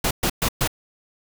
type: noise bursts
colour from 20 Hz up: pink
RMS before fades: -21 dBFS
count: 4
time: 0.04-0.676 s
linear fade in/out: 5 ms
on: 69 ms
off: 120 ms
effects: none